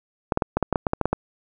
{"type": "clicks", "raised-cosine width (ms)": 1, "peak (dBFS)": -6, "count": 12, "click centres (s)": [0.322, 0.374, 0.422, 0.57, 0.627, 0.727, 0.758, 0.868, 0.934, 1.013, 1.056, 1.13], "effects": []}